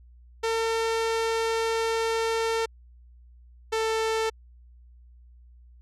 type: tone pair in turn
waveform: sawtooth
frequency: 452.3 / 444.5 Hz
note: A4 / A4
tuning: +48 / +18 cents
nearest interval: unison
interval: 30 cents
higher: first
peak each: -20 dBFS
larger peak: neither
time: 0.43-2.66 / 3.72-4.3 s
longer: first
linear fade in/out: 10 ms
effects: added 60 Hz sine -49 dBFS peak until 5.81 s + low-pass 8000 Hz 12 dB/octave